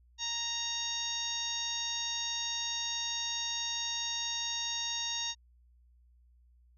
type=harmonic tone with a mistuned harmonic; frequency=932.3 Hz; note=A#5; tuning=in tune; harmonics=1 / 2 / 3 / 4 / 5 / 6 / 7; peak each=-45 / -45 / -43 / -36 / -45 / -39 / -41 dBFS; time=0.18-5.35 s; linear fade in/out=50 ms; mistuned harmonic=5; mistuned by=-16 cents; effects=added 60 Hz sine -60 dBFS peak until 6.77 s